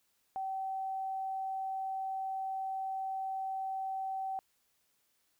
sine tone, 768 Hz, G5, 36 cents flat, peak -34 dBFS, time 0.36-4.39 s, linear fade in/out 0 ms, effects white hiss -75 dBFS RMS until 5.39 s

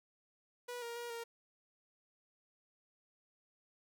sawtooth tone with pitch steps, 487.5 / 469.5 / 476.2 / 465.2 Hz, B4 / A#4 / A#4 / A#4, -23 / +12 / +37 / -4 cents, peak -38 dBFS, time 0.68-1.24 s, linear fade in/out 10 ms, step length 140 ms, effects 12-bit

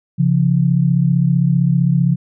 sine tone pair together, 136.36 / 171.8 Hz, C#3 / F3, -28 / -28 cents, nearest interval major third, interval 400 cents, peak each -14 dBFS, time 0.18-2.16 s, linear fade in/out 20 ms, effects none

